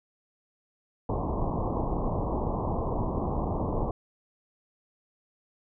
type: low-pass noise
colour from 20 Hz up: pink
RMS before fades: -29 dBFS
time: 1.09-3.91 s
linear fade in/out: 2 ms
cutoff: 1100 Hz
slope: 96 dB/octave
effects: none